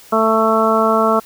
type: harmonic tone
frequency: 221.6 Hz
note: A3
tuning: 13 cents sharp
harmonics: 1 / 2 / 3 / 4 / 5 / 6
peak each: -19 / -18 / -17 / -23 / -18 / -18 dBFS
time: 0.12-1.2 s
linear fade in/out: 10 ms
effects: white hiss -43 dBFS RMS until 1.25 s